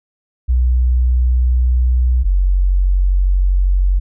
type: tone pair in turn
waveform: sine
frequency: 61.8 / 46.3 Hz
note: B1 / F#1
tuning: +2 / +2 cents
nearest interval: perfect fourth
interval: 500 cents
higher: first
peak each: -10 dBFS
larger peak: neither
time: 0.48-2.24 / 2.24-4 s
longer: neither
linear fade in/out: 20 ms
effects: none